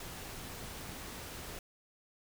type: noise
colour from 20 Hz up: pink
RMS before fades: -45 dBFS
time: 0-1.59 s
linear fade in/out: 2 ms
effects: none